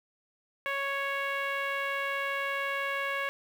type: tone with low-pass filter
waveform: 10% pulse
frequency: 554.4 Hz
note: C#5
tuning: in tune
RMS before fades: -32 dBFS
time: 0.66-3.29 s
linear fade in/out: 0 ms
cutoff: 2200 Hz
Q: 1.5
effects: 8-bit